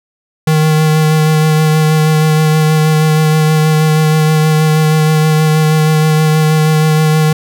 square tone with vibrato, 155.56 Hz, D#3, in tune, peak -8 dBFS, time 0.47-7.33 s, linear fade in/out 5 ms, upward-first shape sine, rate 6.3 Hz, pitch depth 16 cents each way, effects none

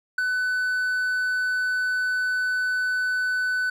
triangle tone with ADSR envelope, 1500 Hz, F#6, 23 cents sharp, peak -16 dBFS, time 0.18-3.7 s, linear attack 5 ms, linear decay 8 ms, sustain -4 dB, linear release 5 ms, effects none

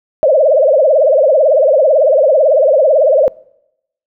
sine tone with vibrato, 576 Hz, D5, 34 cents flat, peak -6 dBFS, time 0.23-3.28 s, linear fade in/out 0 ms, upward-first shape triangle, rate 18 Hz, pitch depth 240 cents each way, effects noise-tail reverb RT60 0.8 s tail -24 dB re dry

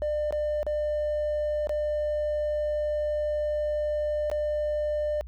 triangle tone with dropouts, 599 Hz, D5, 34 cents sharp, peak -22 dBFS, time 0.02-5.21 s, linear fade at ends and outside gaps 0 ms, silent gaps 0.308-0.325 / 0.63-0.666 / 1.671-1.694 / 4.3-4.315 s, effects tanh soft clip ceiling -21 dBFS + added 60 Hz sine -38 dBFS peak until 5.27 s

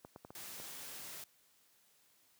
clicks, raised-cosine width 1 ms, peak -35 dBFS, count 5, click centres 0.049 / 0.161 / 0.249 / 0.305 / 0.6 s
white noise, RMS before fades -48 dBFS, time 0.35-1.24 s, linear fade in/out 2 ms
effects white hiss -70 dBFS RMS until 2.39 s + high-pass 80 Hz 12 dB/octave

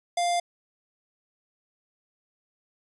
square tone with notch filter, 698.5 Hz, F5, in tune, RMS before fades -25 dBFS, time 0.17-0.4 s, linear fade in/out 5 ms, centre 1500 Hz, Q 0.96, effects resampled to 24000 Hz

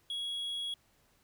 triangle tone, 3328 Hz, G#7, 3 cents sharp, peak -33 dBFS, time 0.1-0.74 s, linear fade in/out 2 ms, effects pink hiss -69 dBFS RMS until 1.23 s

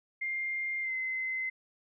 sine tone with pitch glide, 2110 to 2056 Hz, C7 to C7, +14 to -31 cents, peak -31 dBFS, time 0.21-1.5 s, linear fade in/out 10 ms, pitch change -45 cents, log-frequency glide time 0.8-0.94 s, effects none

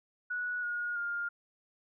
sine tone with pitch steps, 1468 / 1437.8 / 1408.2 Hz, F#6 / F6 / F6, -14 / +50 / +14 cents, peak -32 dBFS, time 0.3-1.29 s, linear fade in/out 10 ms, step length 330 ms, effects none

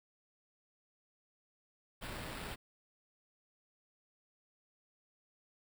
pink noise with sample-and-hold, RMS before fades -44 dBFS, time 2.01-2.56 s, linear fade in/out 20 ms, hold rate 6300 Hz, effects none

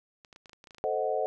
clicks, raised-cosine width 0.2 ms, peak -33 dBFS, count 11, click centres 0.248 / 0.328 / 0.361 / 0.458 / 0.495 / 0.532 / 0.641 / 0.672 / 0.708 / 0.747 / 0.783 s
sine chord, A diminished seventh, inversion none, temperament equal, 440 / 523.3 / 622.3 / 740 Hz, A4 / C5 / Eb5 / Gb5, 0 / 0 / 0 / 0 cents, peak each -32 dBFS, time 0.84-1.26 s, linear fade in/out 0 ms
effects none

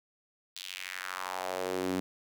sawtooth tone with high-pass filter sweep, 92.5 Hz, F#2, in tune, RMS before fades -36 dBFS, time 0.56-2 s, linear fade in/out 0 ms, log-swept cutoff 3800 to 240 Hz, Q 2.4, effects none

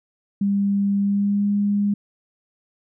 sine tone with pitch glide, 200 to 203.6 Hz, G3 to G#3, +35 to -34 cents, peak -17 dBFS, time 0.41-1.94 s, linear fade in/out 5 ms, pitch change +31 cents, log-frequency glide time 1-1.49 s, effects none

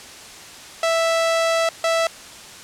sawtooth tone bursts at uneven times, 659.3 Hz, E5, in tune, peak -13 dBFS, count 2, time 0.83-1.69 / 1.84-2.07 s, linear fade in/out 2 ms, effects white hiss -39 dBFS RMS until 2.63 s + low-pass 8000 Hz 12 dB/octave

